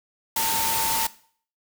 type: tone in noise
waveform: sine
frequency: 900 Hz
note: A5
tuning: 39 cents sharp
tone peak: -26 dBFS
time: 0.36-1.07 s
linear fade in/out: 5 ms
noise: white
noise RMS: -25 dBFS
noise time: 0.36-1.07 s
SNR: -4 dB
effects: noise-tail reverb RT60 0.5 s tail -18 dB re dry